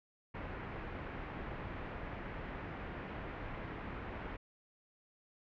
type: low-pass noise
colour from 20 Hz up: pink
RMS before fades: -44 dBFS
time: 0.34-4.37 s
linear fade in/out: 10 ms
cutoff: 2300 Hz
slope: 24 dB/octave
effects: none